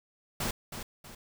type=noise with echo; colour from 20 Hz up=pink; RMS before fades=-32 dBFS; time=0.4-0.51 s; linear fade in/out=5 ms; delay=320 ms; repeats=2; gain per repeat=-8 dB; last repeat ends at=1.15 s; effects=none